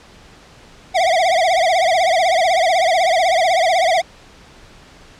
square tone with vibrato, 698.5 Hz, F5, in tune, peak -13 dBFS, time 0.94-4.02 s, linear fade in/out 20 ms, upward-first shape triangle, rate 16 Hz, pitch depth 190 cents each way, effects pink hiss -44 dBFS RMS until 5.19 s + low-pass 6000 Hz 12 dB/octave

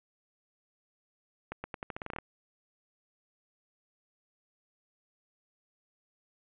accelerating click train, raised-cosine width 0.5 ms, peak -22 dBFS, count 12, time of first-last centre 1.52-2.186 s, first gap 120 ms, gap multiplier 0.85, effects resampled to 8000 Hz + 10-bit

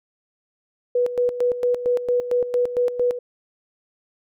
sine tone with tremolo, 490.1 Hz, B4, 13 cents flat, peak -16 dBFS, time 0.95-3.19 s, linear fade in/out 5 ms, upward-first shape square, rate 4.4 Hz, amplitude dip 70%, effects none

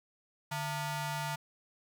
sawtooth ring-modulated tone, 525 Hz, C5, 6 cents sharp, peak -27 dBFS, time 0.51-1.36 s, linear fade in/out 10 ms, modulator 377 Hz, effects none

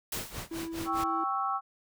white noise with exponential decay, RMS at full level -33 dBFS, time 0.12-0.58 s, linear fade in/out 5 ms, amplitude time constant 100 ms
pink noise with tremolo, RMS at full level -38 dBFS, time 0.13-1.04 s, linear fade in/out 5 ms, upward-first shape sine, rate 4.8 Hz, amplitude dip 95%
triangle tone, 329.6 Hz, E4, in tune, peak -33 dBFS, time 0.51-1.24 s, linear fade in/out 5 ms
sine chord, C# diminished, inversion second, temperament equal, 784 / 1108.7 / 1318.5 Hz, G5 / C#6 / E6, 0 / 0 / 0 cents, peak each -33 / -32 / -32 dBFS, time 0.85-1.61 s, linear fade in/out 50 ms
effects none

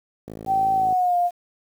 click train, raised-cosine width 2 ms, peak -22 dBFS, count 36, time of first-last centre 0.28-0.926 s, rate 54.2 Hz
sine tone with pitch glide, 773 to 704.8 Hz, G5 to F5, -24 to +16 cents, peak -17 dBFS, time 0.46-1.31 s, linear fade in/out 50 ms, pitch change -160 cents, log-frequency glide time 0.73-1.16 s
effects high-pass 80 Hz 12 dB/octave + 8-bit

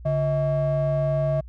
triangle ring-modulated tone, 246.9 Hz, B3, in tune, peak -15 dBFS, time 0.05-1.41 s, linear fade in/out 10 ms, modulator 390 Hz, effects added 60 Hz sine -38 dBFS peak until 1.48 s

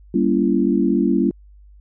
sine chord, G diminished seventh, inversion none, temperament just, 196 / 235.2 / 282.2 / 338.7 Hz, G3 / Bb3 / Db4 / Fb4, 0 / +16 / +31 / +47 cents, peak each -20 dBFS, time 0.14-1.31 s, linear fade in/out 5 ms, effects added 50 Hz sine -43 dBFS peak until 1.8 s

